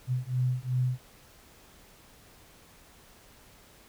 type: beating tone pair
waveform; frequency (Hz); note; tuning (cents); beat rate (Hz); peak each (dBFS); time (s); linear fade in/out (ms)
sine; 125.2 / 127.9; B2 / C3; +24 / -39; 2.7; -29; 0.07-0.99; 50
effects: pink hiss -56 dBFS RMS until 3.88 s